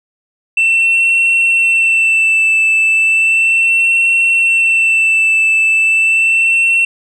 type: tone with vibrato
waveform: sine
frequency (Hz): 2676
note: E7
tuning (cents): +25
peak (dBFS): -6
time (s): 0.57-6.85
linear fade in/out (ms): 5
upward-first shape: sine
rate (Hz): 0.35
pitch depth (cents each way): 24
effects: tanh soft clip ceiling -7 dBFS